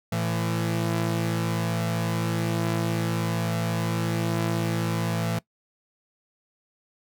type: tone pair together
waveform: sawtooth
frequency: 112.06 / 167.8 Hz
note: A2 / E3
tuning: +32 / +31 cents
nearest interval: perfect fifth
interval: 699 cents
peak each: -23 dBFS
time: 0.12-5.39 s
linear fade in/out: 5 ms
effects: noise-tail reverb RT60 0.1 s tail -21 dB re dry